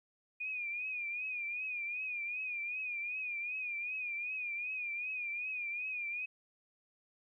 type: tone with vibrato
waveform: sine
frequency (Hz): 2447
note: D#7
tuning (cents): -29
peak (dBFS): -36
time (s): 0.4-6.26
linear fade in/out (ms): 10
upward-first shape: triangle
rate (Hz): 2.6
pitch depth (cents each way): 90
effects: 13-bit